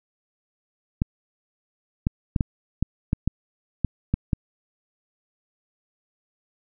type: clicks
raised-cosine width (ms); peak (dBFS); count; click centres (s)
5; -8; 10; 1.019 / 2.069 / 2.362 / 2.408 / 2.826 / 3.131 / 3.276 / 3.847 / 4.14 / 4.332
effects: none